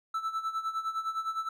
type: tone with tremolo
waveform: triangle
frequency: 1318.5 Hz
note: E6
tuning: in tune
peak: -26 dBFS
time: 0.14-1.49 s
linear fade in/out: 5 ms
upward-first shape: sine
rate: 9.8 Hz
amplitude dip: 75%
effects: none